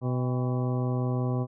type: harmonic tone with a mistuned harmonic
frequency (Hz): 125.6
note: B2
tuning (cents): +30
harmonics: 1 / 2 / 3 / 4 / 5 / 6 / 8 / 9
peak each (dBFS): -26 / -32 / -36 / -38 / -40 / -42 / -44 / -45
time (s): 0.01-1.47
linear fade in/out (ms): 50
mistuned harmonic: 6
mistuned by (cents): +92
effects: none